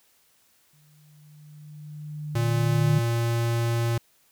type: tone with exponential growth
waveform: sine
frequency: 150.2 Hz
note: D3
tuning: 39 cents sharp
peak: -18 dBFS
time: 0.73-2.99 s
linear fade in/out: 5 ms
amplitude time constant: 490 ms
type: tone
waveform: square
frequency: 116.8 Hz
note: A#2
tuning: 4 cents sharp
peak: -23 dBFS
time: 2.35-3.98 s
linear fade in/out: 5 ms
effects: white hiss -63 dBFS RMS until 4.31 s